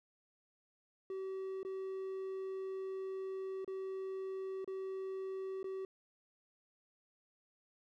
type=tone with dropouts; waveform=triangle; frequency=382.1 Hz; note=G4; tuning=44 cents flat; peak=-37 dBFS; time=1.1-5.85 s; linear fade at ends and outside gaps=2 ms; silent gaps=1.631-1.649 / 3.646-3.677 / 4.645-4.676 / 5.63-5.642 s; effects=none